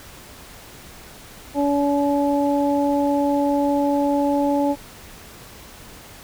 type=harmonic tone; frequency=285 Hz; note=C#4; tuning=48 cents sharp; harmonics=1 / 2 / 3; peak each=-19 / -22 / -24 dBFS; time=1.54-4.76 s; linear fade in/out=50 ms; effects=pink hiss -42 dBFS RMS until 6.23 s